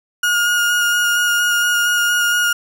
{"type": "tone with vibrato", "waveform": "35% pulse", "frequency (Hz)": 1431, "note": "F6", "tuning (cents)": 42, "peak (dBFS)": -12, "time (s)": [0.23, 2.53], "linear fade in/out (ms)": 5, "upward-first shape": "square", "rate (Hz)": 4.3, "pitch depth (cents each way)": 10, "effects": []}